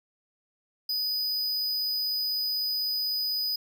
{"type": "tone", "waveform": "square", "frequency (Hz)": 4978, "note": "D#8", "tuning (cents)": 0, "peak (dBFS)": -27, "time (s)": [0.89, 3.56], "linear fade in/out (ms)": 5, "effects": []}